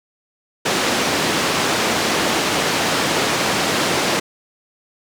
pink band-pass noise, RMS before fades -19 dBFS, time 0.65-4.2 s, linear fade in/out 10 ms, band 220 to 6600 Hz, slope 12 dB/octave, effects none

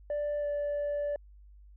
sine tone with pitch glide, 587.3 to 581.6 Hz, D5 to D5, 0 to -17 cents, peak -27 dBFS, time 0.1-1.16 s, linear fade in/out 2 ms, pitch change -17 cents, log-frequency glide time 0.4-0.46 s, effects tanh soft clip ceiling -28 dBFS + added 50 Hz sine -51 dBFS peak until 1.76 s

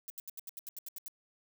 violet noise bursts, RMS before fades -43 dBFS, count 11, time 0.08-1.081 s, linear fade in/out 0 ms, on 21 ms, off 77 ms, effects none

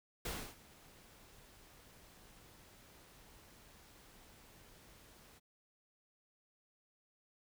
pink noise with ADSR envelope, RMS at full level -40 dBFS, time 0.25-5.4 s, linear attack 5 ms, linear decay 290 ms, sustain -21 dB, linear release 25 ms, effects none

